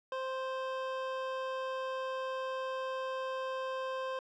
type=tone; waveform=25% pulse; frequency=523.3 Hz; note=C5; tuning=in tune; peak=-31 dBFS; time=0.12-4.19 s; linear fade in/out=2 ms; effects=low-pass 3000 Hz 12 dB/octave